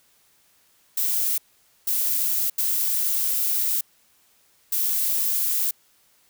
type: noise bursts at uneven times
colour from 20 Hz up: violet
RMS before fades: -23 dBFS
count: 4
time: 0.97-1.38 / 1.87-2.5 / 2.58-3.81 / 4.72-5.71 s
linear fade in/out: 5 ms
effects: white hiss -61 dBFS RMS until 6.29 s